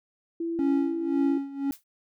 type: tone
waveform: sine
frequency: 334.2 Hz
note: E4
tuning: 24 cents sharp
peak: -27 dBFS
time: 0.4-1.38 s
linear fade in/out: 5 ms
type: tone with tremolo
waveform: triangle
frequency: 277.2 Hz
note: C#4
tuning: in tune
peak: -19 dBFS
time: 0.59-1.71 s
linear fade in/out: 0 ms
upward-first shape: sine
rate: 1.9 Hz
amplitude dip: 85%
type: noise with exponential decay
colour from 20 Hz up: blue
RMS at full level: -37 dBFS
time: 1.72-1.84 s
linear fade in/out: 5 ms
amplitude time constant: 24 ms
effects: none